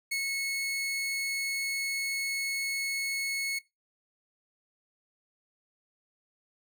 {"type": "tone with ADSR envelope", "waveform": "sawtooth", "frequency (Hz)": 2193, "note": "C#7", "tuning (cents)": -19, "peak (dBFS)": -25, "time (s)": [0.11, 3.59], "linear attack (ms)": 11, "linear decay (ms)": 79, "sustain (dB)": -2, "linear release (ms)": 8, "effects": ["noise-tail reverb RT60 0.2 s tail -18 dB re dry"]}